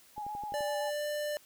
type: tone with vibrato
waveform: sine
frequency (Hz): 830.6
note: G#5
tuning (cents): 0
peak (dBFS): -36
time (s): 0.16-0.91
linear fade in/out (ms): 20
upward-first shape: square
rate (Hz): 7.7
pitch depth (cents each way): 30
type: click train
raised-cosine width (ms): 2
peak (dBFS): -35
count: 6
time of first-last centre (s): 0.18-0.607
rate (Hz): 11.7
type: tone with pitch glide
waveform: square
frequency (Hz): 587.3 to 593.8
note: D5 to D5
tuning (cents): 0 to +19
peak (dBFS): -33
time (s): 0.54-1.37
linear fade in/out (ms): 0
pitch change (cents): +19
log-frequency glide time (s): 0.8-1.06
effects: white hiss -60 dBFS RMS until 1.45 s